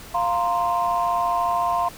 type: chord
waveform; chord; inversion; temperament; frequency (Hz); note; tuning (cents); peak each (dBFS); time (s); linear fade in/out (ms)
sine; F suspended fourth; none; equal; 698.5 / 932.3 / 1046.5; F5 / Bb5 / C6; 0 / 0 / 0; -22 / -25 / -22; 0.14-1.89; 10
effects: tanh soft clip ceiling -12 dBFS + pink hiss -41 dBFS RMS until 1.97 s